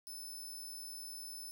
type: tone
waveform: 15% pulse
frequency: 5270 Hz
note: E8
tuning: 1 cent flat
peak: -39 dBFS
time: 0.07-1.51 s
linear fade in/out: 0 ms
effects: 13-bit